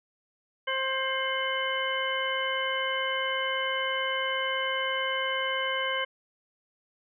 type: harmonic tone with a mistuned harmonic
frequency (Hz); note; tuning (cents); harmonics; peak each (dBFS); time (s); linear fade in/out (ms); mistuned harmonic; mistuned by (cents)
529; C5; +19; 1 / 2 / 3 / 4 / 6; -33 / -33 / -33 / -33 / -33; 0.67-6.05; 10; 6; -85
effects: none